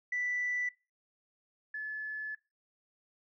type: tone pair in turn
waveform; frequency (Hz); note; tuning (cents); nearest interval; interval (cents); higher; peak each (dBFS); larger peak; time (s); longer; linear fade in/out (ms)
sine; 1975.5 / 1724.2; B6 / A6; 0 / -36; major second; 236; first; -30 / -35; first; 0.12-0.69 / 1.74-2.35; second; 5
effects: noise-tail reverb RT60 0.3 s tail -22 dB re dry + tanh soft clip ceiling -26 dBFS